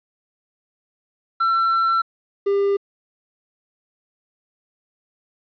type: tone pair in turn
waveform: triangle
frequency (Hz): 1347 / 399.3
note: E6 / G4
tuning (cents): +37 / +32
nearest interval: octave + major sixth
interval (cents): 2105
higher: first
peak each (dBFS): -14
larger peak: neither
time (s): 1.4-2.02 / 2.46-2.77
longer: first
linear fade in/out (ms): 10
effects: resampled to 11025 Hz + 9-bit